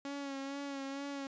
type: tone with vibrato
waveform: sawtooth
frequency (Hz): 277.2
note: C#4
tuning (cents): 0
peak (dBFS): -35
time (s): 0.05-1.27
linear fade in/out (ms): 2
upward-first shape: sine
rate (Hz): 2.2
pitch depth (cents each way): 35
effects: resampled to 16000 Hz